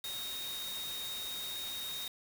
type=tone in noise; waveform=sine; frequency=3729 Hz; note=A#7; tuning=in tune; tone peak=-39 dBFS; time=0.04-2.08 s; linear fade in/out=2 ms; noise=white; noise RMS=-44 dBFS; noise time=0.04-2.08 s; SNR=+2 dB; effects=none